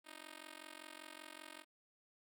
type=tone with amplitude modulation; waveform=5% pulse; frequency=311.1 Hz; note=D#4; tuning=in tune; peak=-36 dBFS; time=0.04-1.65 s; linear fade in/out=50 ms; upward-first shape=sine; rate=45.2 Hz; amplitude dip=100%; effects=none